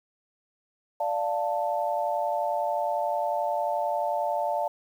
sine chord, D minor, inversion none, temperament equal with one note detuned, 587.3 / 698.5 / 884.1 Hz, D5 / F5 / A5, 0 / 0 / +8 cents, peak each -29 dBFS, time 1-4.68 s, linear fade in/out 5 ms, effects 9-bit

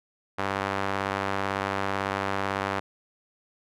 sawtooth tone with band-pass filter, 98 Hz, G2, in tune, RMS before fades -29 dBFS, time 0.38-2.8 s, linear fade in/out 10 ms, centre 1200 Hz, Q 0.94, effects none

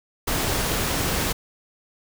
pink noise, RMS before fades -24 dBFS, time 0.27-1.33 s, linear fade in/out 10 ms, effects none

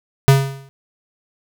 square tone with exponential decay, 136.5 Hz, C#3, 26 cents flat, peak -5 dBFS, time 0.28-0.69 s, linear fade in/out 0 ms, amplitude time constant 88 ms, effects none

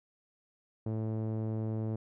sawtooth tone with low-pass filter, 110 Hz, A2, in tune, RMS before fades -34 dBFS, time 0.86-1.96 s, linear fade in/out 5 ms, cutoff 500 Hz, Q 0.92, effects none

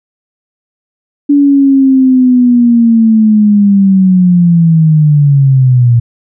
sine linear sweep, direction down, 288.2 to 116.54 Hz, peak -3 dBFS, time 1.29-6 s, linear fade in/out 10 ms, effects none

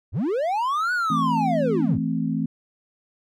triangle linear two-way sweep, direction up then down, 60.9 to 1494 to 60.9 Hz, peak -19 dBFS, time 0.12-1.99 s, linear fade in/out 50 ms, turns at 0.93 s
sine chord, A minor, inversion second, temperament equal, 164.81 / 220 / 261.6 Hz, E3 / A3 / C4, 0 / 0 / 0 cents, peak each -26 dBFS, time 1.1-2.46 s, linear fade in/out 5 ms
effects none

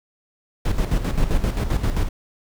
brown noise with tremolo, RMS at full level -18 dBFS, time 0.65-2.09 s, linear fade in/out 5 ms, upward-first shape square, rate 7.6 Hz, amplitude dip 60%, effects none

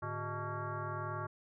sine tone with frequency modulation, 617 Hz, D#5, 15 cents flat, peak -36 dBFS, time 0.02-1.27 s, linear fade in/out 10 ms, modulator 255 Hz, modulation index 3.1, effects none

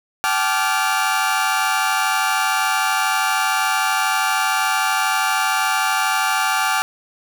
30% pulse tone cluster, 768 / 861 / 1173 / 1396 Hz, G5 / A5 / D6 / F6, -36 / -38 / -2 / -1 cents, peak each -20 dBFS, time 0.24-6.82 s, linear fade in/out 0 ms, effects none

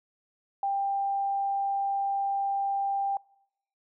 sine tone, 792 Hz, G5, 18 cents sharp, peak -25 dBFS, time 0.63-3.17 s, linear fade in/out 2 ms, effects noise-tail reverb RT60 0.8 s tail -25 dB re dry

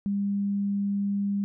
sine tone, 200.6 Hz, G3, 40 cents sharp, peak -24 dBFS, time 0.06-1.44 s, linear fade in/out 0 ms, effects none

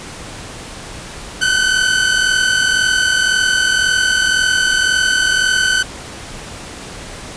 sawtooth tone pair together, 1491 / 1532.9 Hz, F#6 / G6, +13 / -39 cents, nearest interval unison, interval 48 cents, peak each -12 / -11 dBFS, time 1.41-5.83 s, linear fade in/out 10 ms, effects pink hiss -31 dBFS RMS until 7.36 s + resampled to 22050 Hz

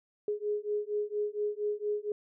sine beating tone pair, 415.3 / 419.6 Hz, G#4 / G#4, 0 / +18 cents, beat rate 4.3 Hz, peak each -33 / -33 dBFS, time 0.28-2.12 s, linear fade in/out 2 ms, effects none

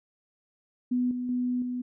sine tone with level steps, 248.1 Hz, B3, 8 cents sharp, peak -23 / -29 / -25 / -29 dBFS, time 0.91-1.82 s, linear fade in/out 10 ms, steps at 1.11 / 1.29 / 1.62 s, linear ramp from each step 2 ms, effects none

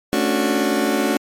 30% pulse chord, D major seventh, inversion second, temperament just, 220.2 / 275.3 / 293.7 / 367.1 Hz, A3 / C#4 / D4 / F#4, +2 / -12 / 0 / -14 cents, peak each -20 dBFS, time 0.13-1.17 s, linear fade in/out 0 ms, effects MP3 64 kbps

